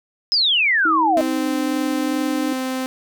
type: exponential sweep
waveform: sine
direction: down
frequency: 5220 to 609 Hz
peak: -14 dBFS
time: 0.32-1.21 s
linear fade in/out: 0 ms
type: tone with pitch glide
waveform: sine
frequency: 320 to 302.2 Hz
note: D#4 to D4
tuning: +49 to +50 cents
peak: -21 dBFS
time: 0.85-2.53 s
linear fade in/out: 5 ms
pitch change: -99 cents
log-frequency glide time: 1.28-1.53 s
type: tone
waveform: sawtooth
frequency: 259.7 Hz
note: C4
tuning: 13 cents flat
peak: -18 dBFS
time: 1.17-2.86 s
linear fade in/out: 0 ms
effects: none